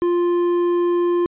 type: tone with hard clipping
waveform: sine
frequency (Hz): 349.2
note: F4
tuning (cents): 0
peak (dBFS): -17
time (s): 0.02-1.26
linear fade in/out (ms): 0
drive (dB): 6
effects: resampled to 8000 Hz